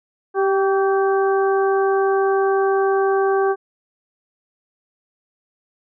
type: harmonic tone with a mistuned harmonic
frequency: 390 Hz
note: G4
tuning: 9 cents flat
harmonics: 1 / 2 / 3 / 4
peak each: -16 / -22 / -26 / -28 dBFS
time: 0.34-3.56 s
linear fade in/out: 50 ms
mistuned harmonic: 3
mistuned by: -36 cents
effects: none